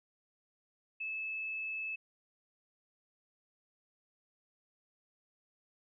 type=tone; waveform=sine; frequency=2609 Hz; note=E7; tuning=18 cents flat; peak=-36 dBFS; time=1-1.96 s; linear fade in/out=10 ms; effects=none